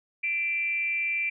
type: tone with frequency modulation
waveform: sine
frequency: 2351 Hz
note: D7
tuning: 1 cent sharp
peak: -25 dBFS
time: 0.23-1.3 s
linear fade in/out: 10 ms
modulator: 322 Hz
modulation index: 0.39
effects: none